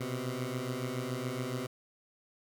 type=beating tone pair; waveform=15% pulse; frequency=123 / 130.1 Hz; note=B2 / C3; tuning=-7 / -9 cents; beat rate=7.1 Hz; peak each=-31 / -30 dBFS; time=0-1.67 s; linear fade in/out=10 ms; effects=none